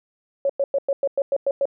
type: tone bursts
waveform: sine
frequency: 554.4 Hz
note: C#5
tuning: in tune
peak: -17 dBFS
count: 9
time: 0.45-1.655 s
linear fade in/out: 2 ms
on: 45 ms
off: 100 ms
effects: none